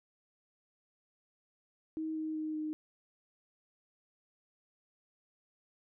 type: tone with pitch steps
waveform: sine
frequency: 316.3 / 313.6 / 310.9 / 308.2 Hz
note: D#4 / D#4 / D#4 / D#4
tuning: +29 / +14 / -1 / -16 cents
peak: -34 dBFS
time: 1.97-2.73 s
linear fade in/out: 0 ms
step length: 190 ms
effects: none